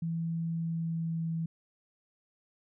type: tone with pitch glide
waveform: sine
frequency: 165.5 to 163.88 Hz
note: E3 to E3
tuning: +7 to -10 cents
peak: -30 dBFS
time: 0.02-1.46 s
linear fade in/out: 5 ms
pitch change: -17 cents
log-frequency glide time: 0.54-1.31 s
effects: none